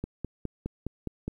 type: click train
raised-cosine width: 3 ms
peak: -19 dBFS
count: 7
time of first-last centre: 0.04-1.28 s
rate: 4.84 Hz
effects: 10-bit